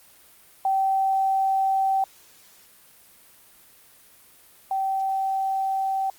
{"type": "tone pair in turn", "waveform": "sine", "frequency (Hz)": [773, 773], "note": ["G5", "G5"], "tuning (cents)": [-24, -24], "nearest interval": "unison", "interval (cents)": 0, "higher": "neither", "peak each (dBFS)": [-19, -22], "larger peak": "first", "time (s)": [[0.65, 2.04], [4.71, 6.1]], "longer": "neither", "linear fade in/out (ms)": 2, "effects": ["white hiss -53 dBFS RMS until 6.18 s", "Opus 32 kbps"]}